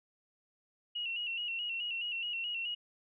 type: tone with vibrato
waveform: sine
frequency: 2805 Hz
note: F7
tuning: 7 cents sharp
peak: -34 dBFS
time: 0.95-2.75 s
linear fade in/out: 10 ms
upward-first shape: square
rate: 4.7 Hz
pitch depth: 54 cents each way
effects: none